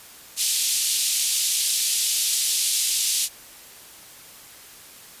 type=band-pass noise; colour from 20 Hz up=white; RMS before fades=-23 dBFS; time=0.36-3.29 s; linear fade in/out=50 ms; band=3000 to 11000 Hz; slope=24 dB/octave; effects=white hiss -45 dBFS RMS until 5.2 s + resampled to 32000 Hz